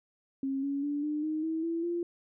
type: tone with pitch steps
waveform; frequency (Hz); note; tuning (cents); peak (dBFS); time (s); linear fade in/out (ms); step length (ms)
sine; 270.4 / 279.9 / 289.8 / 300 / 310.6 / 321.6 / 332.9 / 344.6; C#4 / C#4 / D4 / D4 / D#4 / E4 / E4 / F4; -43 / +17 / -23 / +37 / -3 / -43 / +17 / -23; -29; 0.43-2.03; 2; 200
effects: none